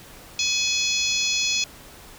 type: harmonic tone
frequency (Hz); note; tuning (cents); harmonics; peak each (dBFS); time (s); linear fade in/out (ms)
845; G#5; +30; 3 / 4 / 5 / 6 / 7 / 8; -26 / -27 / -28 / -29 / -29 / -30; 0.39-1.64; 2
effects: pink hiss -45 dBFS RMS until 2.18 s